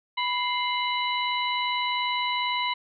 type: harmonic tone with a mistuned harmonic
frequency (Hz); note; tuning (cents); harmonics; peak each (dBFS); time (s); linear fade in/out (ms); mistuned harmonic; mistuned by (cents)
987.8; B5; 0; 1 / 2 / 3 / 4; -27 / -30 / -32 / -33; 0.17-2.74; 10; 2; +100
effects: none

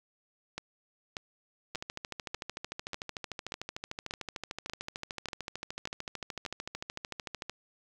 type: two click trains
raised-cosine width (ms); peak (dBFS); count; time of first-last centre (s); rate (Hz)
0.2; -20 / -19; 78 / 11; 1.75-7.496 / 0.58-6.462; 13.4 / 1.7
effects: 9-bit

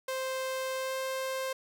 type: tone with pitch glide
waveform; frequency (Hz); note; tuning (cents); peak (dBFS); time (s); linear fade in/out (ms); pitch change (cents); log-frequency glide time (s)
sawtooth; 523.3 to 526.3; C5 to C5; 0 to +10; -28; 0.08-1.53; 5; +10; 0.75-0.94
effects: none

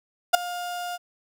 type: tone with ADSR envelope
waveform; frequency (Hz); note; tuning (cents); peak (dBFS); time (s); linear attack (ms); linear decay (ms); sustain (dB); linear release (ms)
35% pulse; 708; F5; +23; -8; 0.33-0.98; 16; 7; -20; 31
effects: none

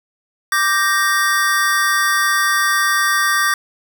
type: chord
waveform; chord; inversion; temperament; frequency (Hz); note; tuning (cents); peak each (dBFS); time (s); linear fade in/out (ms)
square; G minor; second; equal; 1174.7 / 1568 / 1864.7; D6 / G6 / Bb6; 0 / 0 / 0; -19; 0.52-3.54; 2
effects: none

